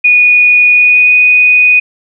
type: tone with pitch glide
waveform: sine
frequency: 2462 to 2483 Hz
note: D#7 to D#7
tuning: -19 to -4 cents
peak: -3 dBFS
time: 0.04-1.8 s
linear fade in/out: 10 ms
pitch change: +15 cents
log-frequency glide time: 0.73-1.14 s
effects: none